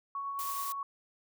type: tone with tremolo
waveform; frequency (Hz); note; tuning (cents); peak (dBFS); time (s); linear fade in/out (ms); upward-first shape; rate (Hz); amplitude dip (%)
sine; 1113; C#6; +7; -33; 0.15-0.83; 2; triangle; 9.5; 30
type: noise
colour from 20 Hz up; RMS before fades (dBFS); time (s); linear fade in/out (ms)
blue; -40; 0.39-0.72; 0
effects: none